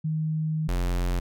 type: tone pair in turn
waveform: sine / square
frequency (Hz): 156.6 / 44.35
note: D#3 / F1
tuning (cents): +11 / +27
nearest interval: octave + minor seventh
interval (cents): 2184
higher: first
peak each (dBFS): -24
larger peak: neither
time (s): 0.04-0.68 / 0.68-1.2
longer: first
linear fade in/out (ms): 10
effects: none